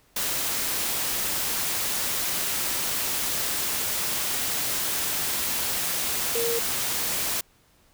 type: tone in noise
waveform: sine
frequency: 466.2 Hz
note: A#4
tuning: in tune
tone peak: -25 dBFS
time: 6.35-6.59 s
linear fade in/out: 5 ms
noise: white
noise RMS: -27 dBFS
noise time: 0.16-7.41 s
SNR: -1 dB
effects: pink hiss -61 dBFS RMS until 7.93 s